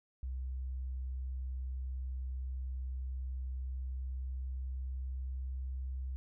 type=tone with pitch glide; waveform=sine; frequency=64.4 to 65.11 Hz; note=C2 to C2; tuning=-27 to -8 cents; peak=-36 dBFS; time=0.23-6.16 s; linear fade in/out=0 ms; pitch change=+19 cents; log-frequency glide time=3.48-6 s; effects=none